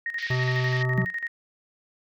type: tone with tremolo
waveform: sine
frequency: 1864.7 Hz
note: A#6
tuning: in tune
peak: -26 dBFS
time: 0.06-1.28 s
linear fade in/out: 2 ms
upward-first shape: square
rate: 12 Hz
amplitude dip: 70%
type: band-pass noise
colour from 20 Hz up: pink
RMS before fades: -38 dBFS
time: 0.18-0.83 s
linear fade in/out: 5 ms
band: 1700 to 5200 Hz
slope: 48 dB/octave
type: harmonic tone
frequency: 127.2 Hz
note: C3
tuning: 48 cents flat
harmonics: 1 / 3 / 5 / 7 / 9 / 10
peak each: -23 / -33 / -37 / -40 / -42 / -43 dBFS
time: 0.3-1.05 s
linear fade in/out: 5 ms
type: tone with exponential decay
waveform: sine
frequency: 182.9 Hz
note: F#3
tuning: 20 cents flat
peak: -18 dBFS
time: 0.98-1.13 s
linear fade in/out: 2 ms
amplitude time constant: 31 ms
effects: none